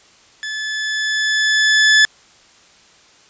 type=tone with level ramp; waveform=sawtooth; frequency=1730 Hz; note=A6; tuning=30 cents flat; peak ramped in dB=-20 to -4 dBFS; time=0.43-2.05 s; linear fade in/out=0 ms; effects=white hiss -49 dBFS RMS until 3.29 s + resampled to 16000 Hz